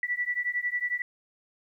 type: beating tone pair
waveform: sine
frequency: 1954 / 1965 Hz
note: B6 / B6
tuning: -19 / -9 cents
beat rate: 11 Hz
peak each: -30 dBFS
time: 0.03-1.02 s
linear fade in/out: 2 ms
effects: 11-bit